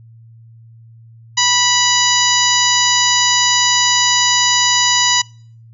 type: harmonic tone with a mistuned harmonic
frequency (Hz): 981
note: B5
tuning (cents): -12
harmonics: 1 / 2 / 3 / 4 / 5 / 6 / 7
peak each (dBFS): -19 / -19 / -19 / -19 / -19 / -19 / -19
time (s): 1.37-5.22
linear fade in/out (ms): 10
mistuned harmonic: 6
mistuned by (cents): +17
effects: noise-tail reverb RT60 0.5 s tail -25 dB re dry + added 114 Hz sine -39 dBFS peak until 5.73 s